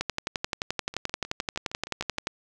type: two click trains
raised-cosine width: 0.2 ms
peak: -22 / -10 dBFS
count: 9 / 27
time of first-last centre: 0.94-2.18 / 0.01-2.271 s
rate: 6.45 / 11.5 Hz
effects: none